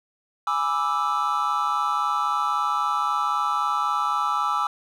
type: chord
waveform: triangle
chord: E dominant seventh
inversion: first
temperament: equal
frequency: 830.6 / 987.8 / 1174.7 / 1318.5 Hz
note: G#5 / B5 / D6 / E6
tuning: 0 / 0 / 0 / 0 cents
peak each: -27 / -28 / -24 / -23 dBFS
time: 0.47-4.67 s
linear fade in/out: 2 ms
effects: none